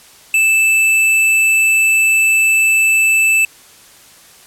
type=tone; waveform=square; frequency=2637 Hz; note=E7; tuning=in tune; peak=-10 dBFS; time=0.34-3.45 s; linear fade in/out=2 ms; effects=white hiss -43 dBFS RMS until 4.46 s + low-pass 12000 Hz 12 dB/octave